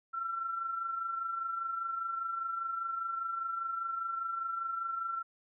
sine tone with amplitude modulation, 1352 Hz, E6, 43 cents sharp, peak -31 dBFS, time 0.13-5.23 s, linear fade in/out 20 ms, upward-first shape sine, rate 25 Hz, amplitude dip 50%, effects none

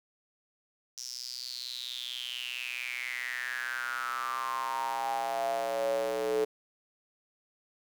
square tone with high-pass filter sweep, 62.2 Hz, B1, 13 cents sharp, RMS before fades -34 dBFS, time 0.97-6.45 s, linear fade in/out 10 ms, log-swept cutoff 5700 to 430 Hz, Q 8.5, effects 10-bit

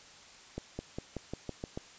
accelerating click train, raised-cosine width 2 ms, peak -23 dBFS, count 8, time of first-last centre 0.58-1.775 s, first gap 210 ms, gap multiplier 0.93, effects white hiss -54 dBFS RMS until 1.98 s + resampled to 16000 Hz

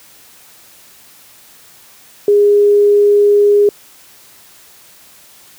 sine tone, 410.3 Hz, G#4, 21 cents flat, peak -6 dBFS, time 2.28-3.69 s, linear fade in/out 2 ms, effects white hiss -43 dBFS RMS until 5.58 s + high-pass 60 Hz 12 dB/octave

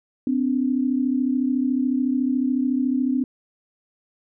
sine tone pair together, 254.5 / 288.4 Hz, C4 / D4, -48 / -31 cents, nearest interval major second, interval 217 cents, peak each -20 / -24 dBFS, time 0.27-3.24 s, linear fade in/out 2 ms, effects none

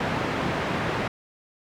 pink band-pass noise, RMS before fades -27 dBFS, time 0-1.08 s, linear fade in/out 5 ms, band 120 to 2200 Hz, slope 12 dB/octave, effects none

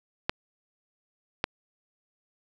clicks, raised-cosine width 0.3 ms, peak -8 dBFS, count 2, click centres 0.295 / 1.441 s, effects none

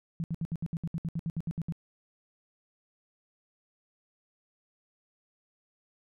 sine tone bursts, 165.1 Hz, E3, 3 cents sharp, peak -29 dBFS, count 15, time 0.2-1.723 s, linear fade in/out 0 ms, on 39 ms, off 67 ms, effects none

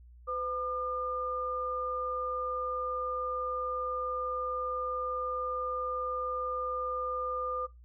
sine tone pair together, 507 / 1205.9 Hz, B4 / D6, +45 / +45 cents, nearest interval octave + minor third, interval 1500 cents, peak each -36 / -33 dBFS, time 0.27-7.67 s, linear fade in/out 20 ms, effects noise-tail reverb RT60 0.2 s tail -19 dB re dry + added 60 Hz sine -51 dBFS peak until 7.84 s

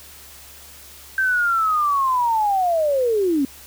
sine linear sweep, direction down, 1568 to 260.2 Hz, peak -16 dBFS, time 1.18-3.45 s, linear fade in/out 2 ms, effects added 71 Hz sine -50 dBFS peak until 3.66 s + white hiss -43 dBFS RMS until 3.66 s

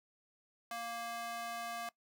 square tone with high-pass filter, 233.1 Hz, A#3, in tune, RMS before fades -42 dBFS, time 0.71-1.89 s, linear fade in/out 2 ms, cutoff 830 Hz, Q 1.6, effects noise-tail reverb RT60 0.1 s tail -20 dB re dry

